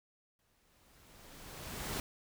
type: noise with exponential growth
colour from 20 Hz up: pink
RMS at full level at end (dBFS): -37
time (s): 0.39-2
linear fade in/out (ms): 1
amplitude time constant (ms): 350
effects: none